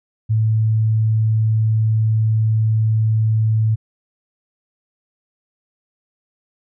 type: tone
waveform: sine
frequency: 110 Hz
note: A2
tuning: in tune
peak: -13 dBFS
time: 0.29-3.76 s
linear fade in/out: 20 ms
effects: none